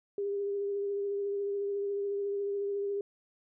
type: tone with vibrato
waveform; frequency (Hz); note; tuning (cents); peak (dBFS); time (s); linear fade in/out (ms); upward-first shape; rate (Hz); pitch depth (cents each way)
sine; 401.9; G4; +43; -30; 0.18-3.01; 2; triangle; 14; 22
effects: none